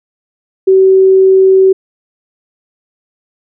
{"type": "tone", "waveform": "sine", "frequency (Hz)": 381, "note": "G4", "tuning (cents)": -49, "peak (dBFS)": -3, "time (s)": [0.67, 1.73], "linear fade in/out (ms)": 10, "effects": []}